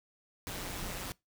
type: noise with amplitude modulation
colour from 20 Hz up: pink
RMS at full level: -37 dBFS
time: 0.47-1.12 s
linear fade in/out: 0 ms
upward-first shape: sine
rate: 185 Hz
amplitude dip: 60%
effects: noise-tail reverb RT60 0.2 s tail -23 dB re dry